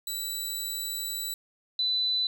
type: tone pair in turn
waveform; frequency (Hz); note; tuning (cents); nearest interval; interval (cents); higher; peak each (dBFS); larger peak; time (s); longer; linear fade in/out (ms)
15% pulse / sine; 3951 / 3995; B7 / B7; 0 / +19; unison; 19; second; -24 / -24; neither; 0.07-1.34 / 1.79-2.27; first; 2
effects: 10-bit